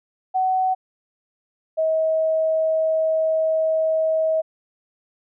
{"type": "tone pair in turn", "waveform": "sine", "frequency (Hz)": [750, 637.7], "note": ["F#5", "D#5"], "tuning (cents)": [23, 42], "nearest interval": "minor third", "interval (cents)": 281, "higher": "first", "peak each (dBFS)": -17, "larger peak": "neither", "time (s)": [[0.34, 0.75], [1.77, 4.42]], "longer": "second", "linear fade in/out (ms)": 20, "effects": []}